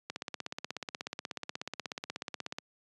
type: click train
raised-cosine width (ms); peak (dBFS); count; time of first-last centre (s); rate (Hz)
0.2; -19; 42; 0.1-2.585; 16.5
effects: high-pass 150 Hz 12 dB/octave + resampled to 24000 Hz